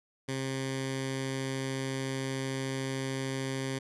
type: tone with notch filter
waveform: 10% pulse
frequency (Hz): 133.5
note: C3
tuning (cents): +35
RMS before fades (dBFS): -34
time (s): 0.28-3.79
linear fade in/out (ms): 10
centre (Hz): 710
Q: 1.2
effects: resampled to 24000 Hz